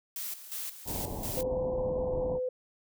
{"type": "noise with tremolo", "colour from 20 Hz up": "blue", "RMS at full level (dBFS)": -37, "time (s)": [0.16, 1.43], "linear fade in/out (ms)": 2, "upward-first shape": "square", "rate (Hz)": 2.8, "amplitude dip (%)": 70}
{"type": "low-pass noise", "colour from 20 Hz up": "pink", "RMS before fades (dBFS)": -37, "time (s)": [0.85, 2.4], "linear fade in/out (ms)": 50, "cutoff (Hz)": 1000, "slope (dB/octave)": 96}
{"type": "tone with pitch glide", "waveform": "sine", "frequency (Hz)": [511, 506.6], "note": ["C5", "B4"], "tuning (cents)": [-41, 44], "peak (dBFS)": -29, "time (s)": [1.37, 2.49], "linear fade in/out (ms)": 5, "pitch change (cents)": -15, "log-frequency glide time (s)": [1.61, 2.2]}
{"effects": []}